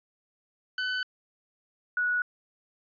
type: tone pair in turn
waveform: sawtooth / sine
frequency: 1506 / 1465.7 Hz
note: F#6 / F#6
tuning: +30 / -17 cents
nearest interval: unison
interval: 47 cents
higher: first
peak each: -24 dBFS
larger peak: neither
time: 0.78-1.03 / 1.97-2.22 s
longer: neither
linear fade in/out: 2 ms
effects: resampled to 11025 Hz